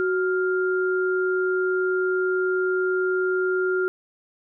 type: tone pair together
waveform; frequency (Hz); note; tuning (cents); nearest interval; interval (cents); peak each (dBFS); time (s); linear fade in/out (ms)
sine; 370.8 / 1400; F#4 / F6; +4 / +4; octave + major seventh; 2300; -21 / -26; 0-3.88; 0
effects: none